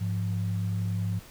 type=tone pair together; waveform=sine; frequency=103.83 / 174.62 Hz; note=G#2 / F3; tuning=0 / 0 cents; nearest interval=major sixth; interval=900 cents; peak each=-27 / -33 dBFS; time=0-1.2 s; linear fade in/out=20 ms; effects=pink hiss -50 dBFS RMS until 1.3 s